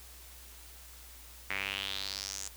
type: tone with band-pass filter sweep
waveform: sawtooth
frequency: 98 Hz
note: G2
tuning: in tune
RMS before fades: -38 dBFS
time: 1.5-2.48 s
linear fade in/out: 0 ms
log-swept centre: 2100 to 7200 Hz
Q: 4.1
effects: added 60 Hz sine -53 dBFS peak until 2.56 s + white hiss -53 dBFS RMS until 2.56 s